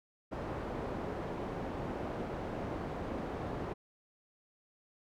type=low-pass noise; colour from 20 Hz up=white; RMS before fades=-39 dBFS; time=0.31-3.74 s; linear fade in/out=20 ms; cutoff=610 Hz; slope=12 dB/octave; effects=none